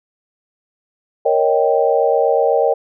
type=chord; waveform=sine; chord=Eb dominant seventh; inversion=second; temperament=equal; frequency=466.2 / 554.4 / 622.3 / 784 Hz; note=Bb4 / Db5 / Eb5 / G5; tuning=0 / 0 / 0 / 0 cents; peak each=-16 / -17 / -18 / -19 dBFS; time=1.25-2.74 s; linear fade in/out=10 ms; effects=none